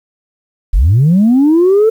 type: linear sweep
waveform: sine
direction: up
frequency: 34.35 to 452 Hz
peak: -4 dBFS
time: 0.73-1.9 s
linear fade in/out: 10 ms
effects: tanh soft clip ceiling -3 dBFS + 7-bit